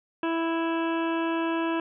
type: harmonic tone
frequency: 329.9 Hz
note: E4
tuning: 1 cent sharp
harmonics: 1 / 2 / 3 / 4 / 5 / 7 / 8 / 9 / 10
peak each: -26 / -34 / -32 / -39 / -37 / -47 / -39 / -46 / -49 dBFS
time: 0.23-1.8 s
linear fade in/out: 2 ms
effects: none